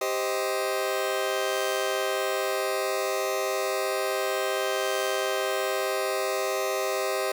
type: chord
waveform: sawtooth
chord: C minor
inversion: second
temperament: just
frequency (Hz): 392.4 / 523.3 / 627.9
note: G4 / C5 / Eb5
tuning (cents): +2 / 0 / +16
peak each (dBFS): -26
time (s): 0.01-7.32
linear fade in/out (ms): 5
effects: none